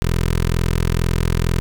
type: tone with notch filter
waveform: 15% pulse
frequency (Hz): 42.18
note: E1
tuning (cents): +41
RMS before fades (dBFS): -18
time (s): 0.02-1.6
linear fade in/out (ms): 0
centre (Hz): 730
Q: 1.8
effects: none